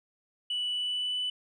sine tone with pitch glide, 2960 to 2987 Hz, F#7 to F#7, 0 to +16 cents, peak -27 dBFS, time 0.5-1.3 s, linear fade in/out 5 ms, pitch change +16 cents, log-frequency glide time 0.7-1.19 s, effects tanh soft clip ceiling -26 dBFS

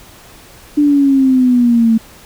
sine exponential sweep, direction down, 296.9 to 222.2 Hz, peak -7 dBFS, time 0.77-1.98 s, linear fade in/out 10 ms, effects pink hiss -40 dBFS RMS until 2.25 s

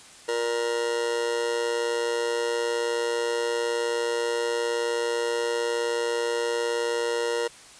40% pulse tone with amplitude modulation, 470.9 Hz, A#4, 18 cents sharp, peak -20 dBFS, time 0.28-7.48 s, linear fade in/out 10 ms, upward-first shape sine, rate 119 Hz, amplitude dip 75%, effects white hiss -48 dBFS RMS until 7.79 s + resampled to 22050 Hz

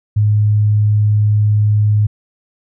sine tone, 105.3 Hz, G#2, 24 cents sharp, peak -9 dBFS, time 0.16-2.07 s, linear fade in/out 10 ms, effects none

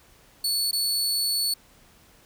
sawtooth tone with dropouts, 4435 Hz, C#8, in tune, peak -20 dBFS, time 0.44-1.54 s, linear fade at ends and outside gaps 5 ms, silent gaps 0.712-0.729 s, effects pink hiss -56 dBFS RMS until 2.25 s

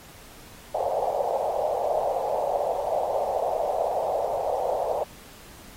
pink band-pass noise, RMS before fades -26 dBFS, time 0.74-5.04 s, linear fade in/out 10 ms, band 510 to 810 Hz, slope 48 dB/octave, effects pink hiss -48 dBFS RMS until 5.76 s + AAC 48 kbps

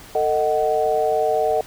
sine chord, D# diminished, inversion second, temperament just, 448 / 622.3 / 746.7 Hz, A4 / D#5 / F#5, +31 / 0 / +16 cents, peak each -21 dBFS, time 0.15-1.61 s, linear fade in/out 2 ms, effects pink hiss -42 dBFS RMS until 1.66 s

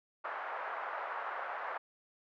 white band-pass noise, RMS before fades -40 dBFS, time 0.24-1.78 s, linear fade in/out 10 ms, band 590 to 1500 Hz, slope 24 dB/octave, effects none

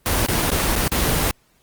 pink noise with dropouts, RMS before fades -19 dBFS, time 0.06-1.31 s, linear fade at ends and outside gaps 0 ms, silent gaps 0.263-0.285 / 0.503-0.517 / 0.755-0.762 / 0.879-0.918 s, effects pink hiss -60 dBFS RMS until 1.62 s + Opus 24 kbps

